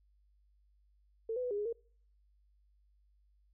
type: tone with pitch steps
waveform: sine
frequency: 449.7 / 502 / 494.8 / 408.9 / 416 / 463.1 Hz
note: A4 / B4 / B4 / G#4 / G#4 / A#4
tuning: +38 / +28 / +3 / -27 / +3 / -11 cents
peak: -33 dBFS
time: 1.29-1.728 s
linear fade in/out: 5 ms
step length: 73 ms
effects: noise-tail reverb RT60 0.5 s tail -25 dB re dry + added 50 Hz sine -66 dBFS peak until 3.53 s